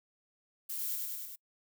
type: noise with echo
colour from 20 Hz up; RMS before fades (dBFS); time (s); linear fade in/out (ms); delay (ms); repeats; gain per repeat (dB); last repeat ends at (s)
violet; -38; 0.69-0.96; 10; 100; 4; -2; 1.36
effects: noise-tail reverb RT60 0.1 s tail -25 dB re dry